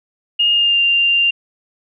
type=tone with pitch glide; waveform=sine; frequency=2843 to 2788 Hz; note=F7 to F7; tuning=+30 to -4 cents; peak=-11 dBFS; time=0.39-1.31 s; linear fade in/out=10 ms; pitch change=-34 cents; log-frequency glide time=0.51-0.8 s; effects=none